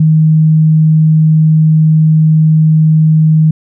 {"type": "tone", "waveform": "sine", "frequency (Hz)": 157, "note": "D#3", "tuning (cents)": 16, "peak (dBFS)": -4, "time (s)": [0, 3.51], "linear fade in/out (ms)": 5, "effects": []}